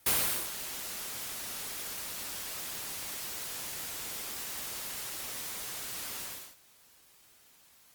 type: noise with ADSR envelope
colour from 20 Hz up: white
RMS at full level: -25 dBFS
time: 0.06-6.57 s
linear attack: 5 ms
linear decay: 420 ms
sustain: -14 dB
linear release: 350 ms
effects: white hiss -61 dBFS RMS until 7.94 s + Opus 32 kbps